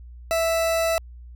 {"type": "tone", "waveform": "40% pulse", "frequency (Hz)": 659.3, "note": "E5", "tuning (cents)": 0, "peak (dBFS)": -19, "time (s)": [0.31, 0.98], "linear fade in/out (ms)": 0, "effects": ["added 60 Hz sine -39 dBFS peak until 1.35 s"]}